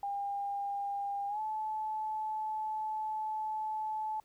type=tone with pitch glide; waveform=sine; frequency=803 to 865.6 Hz; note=G5 to A5; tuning=+41 to -29 cents; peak=-33 dBFS; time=0.03-4.2 s; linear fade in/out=2 ms; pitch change=+130 cents; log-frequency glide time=1.28-1.4 s; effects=pink hiss -69 dBFS RMS until 4.24 s